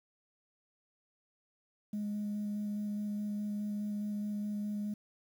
sine tone with vibrato, 207.7 Hz, G#3, in tune, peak -32 dBFS, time 1.93-4.94 s, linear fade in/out 5 ms, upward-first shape square, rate 4.8 Hz, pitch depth 8 cents each way, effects tanh soft clip ceiling -31 dBFS + 10-bit

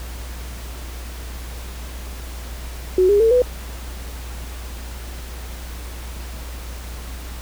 sine tone with pitch steps, 370 / 408.2 / 450.3 / 496.8 Hz, F#4 / G#4 / A4 / B4, 0 / -30 / +40 / +10 cents, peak -11 dBFS, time 2.98-3.42 s, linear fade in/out 2 ms, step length 110 ms, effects added 60 Hz sine -30 dBFS peak until 7.41 s + pink hiss -38 dBFS RMS until 7.41 s

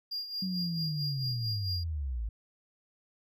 triangle tone with tremolo, 4810 Hz, D8, 41 cents sharp, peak -31 dBFS, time 0.11-1.84 s, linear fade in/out 10 ms, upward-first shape sine, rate 4.5 Hz, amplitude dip 65%
sine linear sweep, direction down, 190.6 to 51 Hz, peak -31 dBFS, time 0.42-2.29 s, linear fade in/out 5 ms
effects none

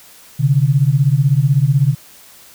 sine beating tone pair, 130.81 / 146.81 Hz, C3 / D3, 0 / 0 cents, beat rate 16 Hz, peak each -13 dBFS, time 0.39-1.95 s, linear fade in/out 20 ms, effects white hiss -43 dBFS RMS until 2.54 s

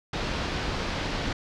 pink low-pass noise, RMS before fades -30 dBFS, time 0.13-1.33 s, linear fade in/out 5 ms, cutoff 5000 Hz, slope 24 dB/octave, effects none

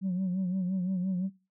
sine tone with vibrato, 185 Hz, F#3, in tune, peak -25 dBFS, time 0.01-1.3 s, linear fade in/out 50 ms, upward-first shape sine, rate 5.8 Hz, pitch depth 66 cents each way, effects noise-tail reverb RT60 0.3 s tail -20 dB re dry + tanh soft clip ceiling -25 dBFS

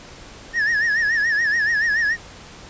triangle tone with vibrato, 1772 Hz, A6, 12 cents sharp, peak -15 dBFS, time 0.53-2.17 s, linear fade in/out 50 ms, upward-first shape sine, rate 7 Hz, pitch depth 110 cents each way, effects pink hiss -41 dBFS RMS until 2.69 s + resampled to 16000 Hz

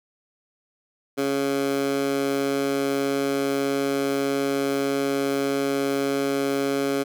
15% pulse tone with high-pass filter, 138.59 Hz, C#3, in tune, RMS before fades -24 dBFS, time 1.17-7.04 s, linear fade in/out 20 ms, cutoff 320 Hz, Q 1.7, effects none

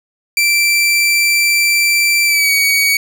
sawtooth tone with pitch glide, 2343 to 2254 Hz, D7 to C#7, -5 to +28 cents, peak -7 dBFS, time 0.37-2.97 s, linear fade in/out 2 ms, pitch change -67 cents, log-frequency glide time 2.25-2.52 s, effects none

